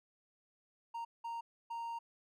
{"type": "tone bursts at uneven times", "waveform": "triangle", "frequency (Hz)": 928, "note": "A#5", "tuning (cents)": -8, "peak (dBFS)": -37, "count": 3, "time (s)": [[0.94, 1.05], [1.24, 1.41], [1.7, 1.99]], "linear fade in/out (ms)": 10, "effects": []}